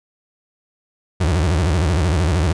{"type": "tone with vibrato", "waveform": "35% pulse", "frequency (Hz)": 82.6, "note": "E2", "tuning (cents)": 4, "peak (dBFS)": -13, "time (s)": [1.2, 2.53], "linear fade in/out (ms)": 10, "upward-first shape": "sine", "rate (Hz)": 13, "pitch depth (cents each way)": 230, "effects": ["resampled to 22050 Hz"]}